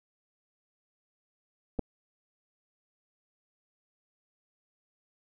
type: clicks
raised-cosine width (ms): 2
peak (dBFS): -24 / -16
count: 2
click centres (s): 1.789 / 1.793
effects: none